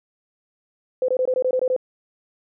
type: tone bursts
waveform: sine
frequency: 511 Hz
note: C5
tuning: 41 cents flat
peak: -17 dBFS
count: 9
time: 1.02-1.764 s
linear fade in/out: 2 ms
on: 64 ms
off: 21 ms
effects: none